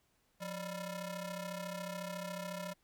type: ring-modulated tone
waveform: sawtooth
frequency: 390 Hz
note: G4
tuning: 9 cents flat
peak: -33 dBFS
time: 0.4-2.74 s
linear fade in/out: 20 ms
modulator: 212 Hz
effects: pink hiss -75 dBFS RMS until 2.83 s